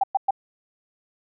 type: tone bursts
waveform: sine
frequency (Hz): 784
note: G5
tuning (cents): 0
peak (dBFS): -16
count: 3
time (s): 0.01-0.308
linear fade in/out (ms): 5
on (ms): 26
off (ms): 110
effects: none